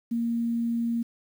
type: tone with quantisation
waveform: sine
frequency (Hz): 233.1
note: A#3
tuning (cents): 0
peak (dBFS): -24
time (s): 0.11-1.03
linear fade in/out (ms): 10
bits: 9
effects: none